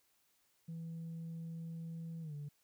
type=tone with pitch glide; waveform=sine; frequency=164.81 to 145.98 Hz; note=E3 to D3; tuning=0 to -10 cents; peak=-40 dBFS; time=0.68-2.49 s; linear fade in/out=10 ms; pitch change=-210 cents; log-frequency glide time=2.21-2.34 s; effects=tanh soft clip ceiling -40 dBFS + white hiss -75 dBFS RMS until 2.63 s